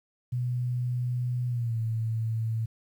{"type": "tone with pitch glide", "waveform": "sine", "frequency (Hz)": [123.47, 112.57], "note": ["B2", "A2"], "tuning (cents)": [0, 40], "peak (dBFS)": -26, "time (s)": [0.32, 2.66], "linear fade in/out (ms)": 10, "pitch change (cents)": -160, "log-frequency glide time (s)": [1.47, 1.79], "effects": ["10-bit"]}